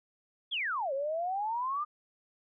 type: exponential two-way sweep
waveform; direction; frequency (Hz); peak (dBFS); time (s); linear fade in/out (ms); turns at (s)
sine; down then up; 3520 to 530 to 1229; -30; 0.51-1.85; 20; 0.93
effects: none